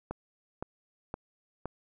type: click train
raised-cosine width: 1 ms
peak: -21 dBFS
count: 4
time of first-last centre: 0.11-1.656 s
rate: 1.94 Hz
effects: none